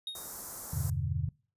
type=tone with exponential decay; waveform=triangle; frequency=3729 Hz; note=A#7; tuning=in tune; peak=-31 dBFS; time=0.07-0.34 s; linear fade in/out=2 ms; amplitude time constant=58 ms
type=band-stop noise; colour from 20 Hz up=white; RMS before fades=-41 dBFS; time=0.15-0.9 s; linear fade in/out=2 ms; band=1400 to 6000 Hz; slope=24 dB/octave
type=chord; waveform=sine; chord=E minor seventh; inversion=none; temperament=equal; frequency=82.41 / 98 / 123.47 / 146.83 Hz; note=E2 / G2 / B2 / D3; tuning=0 / 0 / 0 / 0 cents; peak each=-35 dBFS; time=0.73-1.29 s; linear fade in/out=5 ms
effects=noise-tail reverb RT60 0.4 s tail -25 dB re dry + resampled to 32000 Hz